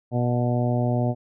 harmonic tone with a mistuned harmonic, 121.8 Hz, B2, 24 cents flat, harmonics 1 / 2 / 3 / 4 / 5 / 6 / 7, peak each -22 / -26 / -32 / -34 / -29 / -32 / -40 dBFS, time 0.11-1.15 s, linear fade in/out 50 ms, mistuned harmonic 7, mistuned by +27 cents, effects none

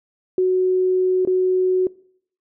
sine tone with dropouts, 370 Hz, F#4, in tune, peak -14 dBFS, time 0.38-1.87 s, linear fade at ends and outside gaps 2 ms, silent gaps 1.251-1.273 s, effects noise-tail reverb RT60 0.6 s tail -22 dB re dry

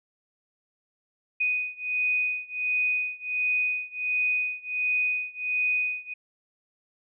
sine beating tone pair, 2489 / 2490.4 Hz, D#7 / D#7, 0 / +1 cents, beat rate 1.4 Hz, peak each -27 / -28 dBFS, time 1.4-6.14 s, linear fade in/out 10 ms, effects none

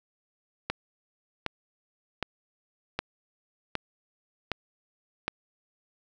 click train, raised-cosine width 0.3 ms, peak -12 dBFS, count 7, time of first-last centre 0.7-5.28 s, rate 1.31 Hz, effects none

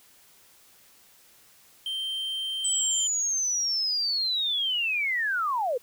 triangle tone, 3136 Hz, G7, in tune, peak -27 dBFS, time 1.86-3.07 s, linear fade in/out 2 ms
sine linear sweep, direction down, 8040 to 454 Hz, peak -24 dBFS, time 2.64-5.78 s, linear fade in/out 10 ms
effects white hiss -57 dBFS RMS until 5.82 s

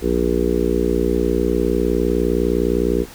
harmonic tone, 59.8 Hz, A#1, 45 cents sharp, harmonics 1 / 3 / 4 / 5 / 6 / 7 / 8, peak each -23 / -25 / -25 / -24 / -22 / -21 / -25 dBFS, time 0.01-3.06 s, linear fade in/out 50 ms, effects pink hiss -40 dBFS RMS until 3.14 s

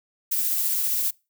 violet noise with tremolo, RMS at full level -23 dBFS, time 0.31-1.11 s, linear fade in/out 10 ms, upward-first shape triangle, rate 15 Hz, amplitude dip 25%, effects noise-tail reverb RT60 0.3 s tail -26 dB re dry

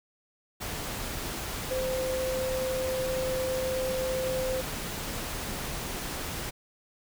sine tone in noise, 518 Hz, C5, 17 cents flat, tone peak -28 dBFS, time 1.7-4.62 s, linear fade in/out 20 ms, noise pink, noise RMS -35 dBFS, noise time 0.6-6.51 s, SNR +4 dB, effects none

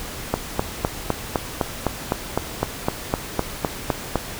click train, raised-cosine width 1 ms, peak -4 dBFS, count 16, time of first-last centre 0.34-4.157 s, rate 3.93 Hz, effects pink hiss -33 dBFS RMS until 4.39 s

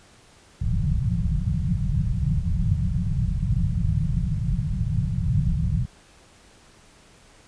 white low-pass noise, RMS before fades -23 dBFS, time 0.61-5.86 s, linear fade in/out 10 ms, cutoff 180 Hz, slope 96 dB/octave, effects pink hiss -53 dBFS RMS until 7.47 s + resampled to 22050 Hz

